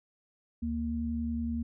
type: tone pair together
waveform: sine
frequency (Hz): 73.91 / 232.5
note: D2 / A#3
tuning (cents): +12 / -4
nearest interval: octave + minor sixth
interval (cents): 1984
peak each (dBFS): -35 / -31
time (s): 0.62-1.63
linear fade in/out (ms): 10
effects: none